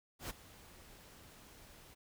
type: noise with ADSR envelope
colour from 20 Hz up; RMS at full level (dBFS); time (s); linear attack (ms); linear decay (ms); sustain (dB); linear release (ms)
pink; -41; 0.19-1.95; 110; 15; -17; 19
effects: none